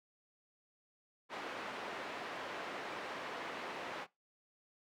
pink band-pass noise, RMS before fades -44 dBFS, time 1.29-4.07 s, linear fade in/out 50 ms, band 420 to 2400 Hz, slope 12 dB/octave, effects noise-tail reverb RT60 0.2 s tail -20 dB re dry

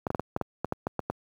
clicks, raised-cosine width 1 ms, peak -13 dBFS, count 11, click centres 0.068 / 0.104 / 0.148 / 0.196 / 0.364 / 0.413 / 0.646 / 0.724 / 0.869 / 0.993 / 1.1 s, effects high-pass 80 Hz 12 dB/octave + 9-bit

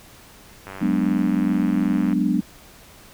click train, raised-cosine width 0.5 ms, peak -20 dBFS, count 141, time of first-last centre 0.67-2.128 s, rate 96 Hz
sine chord, G# half-diminished seventh, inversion third, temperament equal, 185 / 207.7 / 246.9 / 293.7 Hz, F#3 / G#3 / B3 / D4, 0 / 0 / 0 / 0 cents, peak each -23 dBFS, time 0.81-2.41 s, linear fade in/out 10 ms
effects pink hiss -47 dBFS RMS until 3.13 s

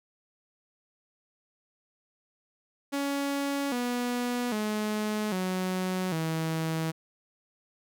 sawtooth tone with pitch steps, 280.6 / 244.3 / 212.7 / 185.13 / 161.16 Hz, C#4 / B3 / G#3 / F#3 / E3, +21 / -19 / +42 / +1 / -39 cents, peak -24 dBFS, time 2.92-6.92 s, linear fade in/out 20 ms, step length 800 ms, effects none

